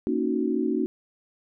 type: chord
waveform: sine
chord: D# minor seventh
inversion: second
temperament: equal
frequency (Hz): 233.1 / 277.2 / 311.1 / 370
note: A#3 / C#4 / D#4 / F#4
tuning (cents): 0 / 0 / 0 / 0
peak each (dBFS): -28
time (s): 0.07-0.86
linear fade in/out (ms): 0
effects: none